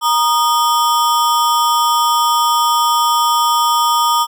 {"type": "ring-modulated tone", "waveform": "square", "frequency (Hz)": 1085, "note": "C#6", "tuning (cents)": -37, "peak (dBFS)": -9, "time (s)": [0.01, 4.27], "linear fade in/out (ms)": 50, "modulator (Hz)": 145, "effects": []}